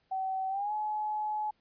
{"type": "tone with pitch glide", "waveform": "sine", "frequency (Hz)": [762, 850.4], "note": ["G5", "G#5"], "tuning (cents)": [-49, 41], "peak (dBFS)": -30, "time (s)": [0.11, 1.51], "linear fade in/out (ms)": 10, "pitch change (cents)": 190, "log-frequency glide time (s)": [0.49, 0.73], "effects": ["pink hiss -73 dBFS RMS until 1.6 s", "resampled to 11025 Hz"]}